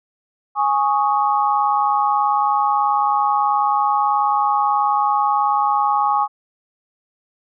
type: chord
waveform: sine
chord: Ab suspended fourth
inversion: none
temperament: just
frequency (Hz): 830.6 / 1107.5 / 1245.9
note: Ab5 / Db6 / Eb6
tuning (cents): 0 / -2 / +2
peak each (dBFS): -17 / -19 / -23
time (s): 0.55-6.28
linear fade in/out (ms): 50
effects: none